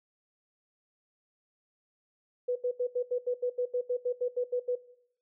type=tone bursts; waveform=sine; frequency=493.9 Hz; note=B4; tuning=in tune; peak=-26 dBFS; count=15; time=2.48-4.756 s; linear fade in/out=10 ms; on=78 ms; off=79 ms; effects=noise-tail reverb RT60 0.7 s tail -17 dB re dry